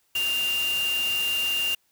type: tone in noise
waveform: sine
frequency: 2794 Hz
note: F7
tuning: in tune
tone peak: -23 dBFS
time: 0.15-1.75 s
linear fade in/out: 5 ms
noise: white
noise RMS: -34 dBFS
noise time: 0.15-1.75 s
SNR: +8 dB
effects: white hiss -68 dBFS RMS until 1.91 s